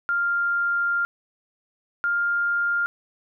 sine tone pair in turn, 1397 / 1402.6 Hz, F6 / F6, 0 / +7 cents, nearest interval unison, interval 7 cents, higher second, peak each -20 dBFS, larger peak neither, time 0.09-1.05 / 2.04-2.86 s, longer first, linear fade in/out 0 ms, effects none

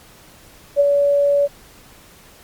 sine tone with ADSR envelope, 570 Hz, C#5, 48 cents sharp, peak -8 dBFS, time 0.76-1.48 s, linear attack 39 ms, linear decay 29 ms, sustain -4 dB, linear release 33 ms, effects pink hiss -46 dBFS RMS until 2.43 s + MP3 96 kbps

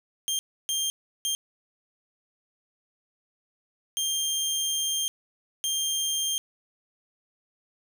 20% pulse tone bursts at uneven times, 3189 Hz, G7, 29 cents sharp, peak -20 dBFS, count 5, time 0.28-0.39 / 0.69-0.9 / 1.25-1.35 / 3.97-5.08 / 5.64-6.38 s, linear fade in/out 0 ms, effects none

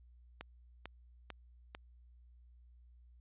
click train, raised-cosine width 0.3 ms, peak -28 dBFS, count 4, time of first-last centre 0.41-1.749 s, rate 2.24 Hz, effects added 60 Hz sine -58 dBFS peak until 3.2 s + resampled to 8000 Hz

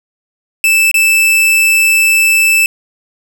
45% pulse tone with dropouts, 2637 Hz, E7, in tune, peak -7 dBFS, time 0.64-2.66 s, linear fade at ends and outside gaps 1 ms, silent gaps 0.914-0.942 s, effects none

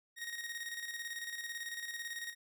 sawtooth tone with tremolo, 1872 Hz, A#6, 7 cents sharp, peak -35 dBFS, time 0.16-2.35 s, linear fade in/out 50 ms, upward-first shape square, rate 18 Hz, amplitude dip 50%, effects none

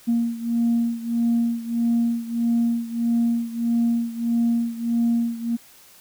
sine beating tone pair, 233.1 / 234.7 Hz, A#3 / A#3, 0 / +12 cents, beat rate 1.6 Hz, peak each -20 / -23 dBFS, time 0.07-5.57 s, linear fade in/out 20 ms, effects tanh soft clip ceiling -13 dBFS + white hiss -50 dBFS RMS until 6 s

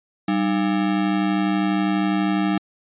square ring-modulated tone, 250 Hz, B3, 21 cents sharp, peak -16 dBFS, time 0.28-2.58 s, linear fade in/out 5 ms, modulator 56.1 Hz, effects resampled to 8000 Hz

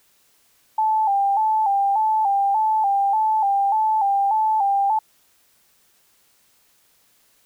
sine tone with vibrato, 832 Hz, G#5, 3 cents sharp, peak -16 dBFS, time 0.78-4.99 s, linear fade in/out 5 ms, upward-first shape square, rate 1.7 Hz, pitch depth 80 cents each way, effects white hiss -60 dBFS RMS until 7.45 s

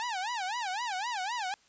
sawtooth tone with vibrato, 851 Hz, G#5, 42 cents sharp, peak -28 dBFS, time 0-1.54 s, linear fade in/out 0 ms, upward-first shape sine, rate 3.9 Hz, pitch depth 260 cents each way, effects white hiss -64 dBFS RMS until 1.68 s + resampled to 16000 Hz

